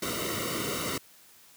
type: noise with comb filter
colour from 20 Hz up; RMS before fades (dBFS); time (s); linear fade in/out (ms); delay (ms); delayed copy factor
pink; -32; 0.02-0.98; 5; 1.2; -0.85
effects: white hiss -56 dBFS RMS until 1.56 s + high-pass 80 Hz 12 dB/octave